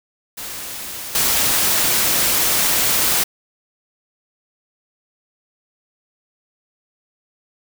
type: noise with level steps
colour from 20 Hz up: white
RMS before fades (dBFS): -30 / -17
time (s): 0.37-3.24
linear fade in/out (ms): 10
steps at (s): 1.15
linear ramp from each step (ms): 2
effects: none